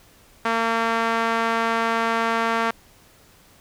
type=tone with band-pass filter; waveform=sawtooth; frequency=228.1 Hz; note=A#3; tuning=37 cents flat; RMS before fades=-22 dBFS; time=0.45-2.71 s; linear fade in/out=5 ms; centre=1300 Hz; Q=1.2; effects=pink hiss -53 dBFS RMS until 3.6 s